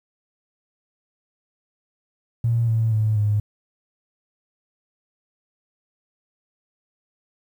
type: tone with pitch steps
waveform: triangle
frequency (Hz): 116.54 / 112.44 / 108.48 / 104.67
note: A#2 / A2 / A2 / G#2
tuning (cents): 0 / +38 / -24 / +14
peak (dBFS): -13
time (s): 2.44-3.4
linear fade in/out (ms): 5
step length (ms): 240
effects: tanh soft clip ceiling -15 dBFS + 9-bit